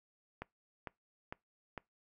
click train, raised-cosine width 0.5 ms, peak -26 dBFS, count 4, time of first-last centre 0.42-1.777 s, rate 2.21 Hz, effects noise-tail reverb RT60 0.2 s tail -24 dB re dry

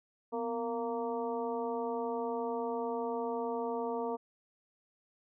harmonic tone with a mistuned harmonic, 231.5 Hz, A#3, 12 cents flat, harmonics 1 / 2 / 3 / 4 / 5, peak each -40 / -35 / -40 / -40 / -46 dBFS, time 0.32-4.17 s, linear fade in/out 20 ms, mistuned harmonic 1, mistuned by +120 cents, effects none

